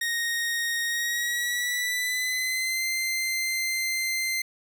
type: tone with pitch glide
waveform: sawtooth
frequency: 1864.7 to 2081 Hz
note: A#6 to C7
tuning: 0 to -10 cents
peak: -22 dBFS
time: 0.01-4.42 s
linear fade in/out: 5 ms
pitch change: +190 cents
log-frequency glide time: 0.85-2.85 s
effects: none